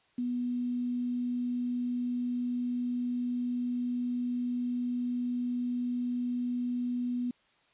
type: tone with quantisation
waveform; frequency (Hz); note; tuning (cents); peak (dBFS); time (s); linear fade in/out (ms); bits
sine; 245.2; B3; -12; -29; 0.18-7.31; 5; 9
effects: white hiss -67 dBFS RMS until 7.73 s + resampled to 8000 Hz